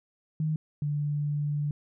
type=tone pair in turn; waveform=sine; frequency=155.56 / 146.83 Hz; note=D#3 / D3; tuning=0 / 0 cents; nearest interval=minor second; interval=100 cents; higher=first; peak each=-25 / -26 dBFS; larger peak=first; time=0.4-0.56 / 0.82-1.71 s; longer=second; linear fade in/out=2 ms; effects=none